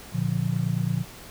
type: chord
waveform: sine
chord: Bb major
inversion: none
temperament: just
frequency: 116.54 / 145.68 / 174.81 Hz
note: Bb2 / D3 / F3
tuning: 0 / -14 / +2 cents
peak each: -27 dBFS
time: 0.12-1.05 s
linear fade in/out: 50 ms
effects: pink hiss -44 dBFS RMS until 1.3 s